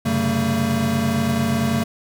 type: tone cluster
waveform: square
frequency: 94.3 / 132.8 / 141.6 / 194.6 / 226.4 Hz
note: F#2 / C3 / C#3 / G3 / A3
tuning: +33 / +26 / +37 / -12 / +50 cents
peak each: -29 / -29 / -27 / -27 / -21 dBFS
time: 0.05-1.84 s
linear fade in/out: 10 ms
effects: none